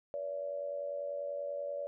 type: tone with amplitude modulation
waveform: sine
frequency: 572 Hz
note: D5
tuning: 46 cents flat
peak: -32 dBFS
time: 0.14-1.87 s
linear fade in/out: 0 ms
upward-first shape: sine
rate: 90.2 Hz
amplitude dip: 70%
effects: none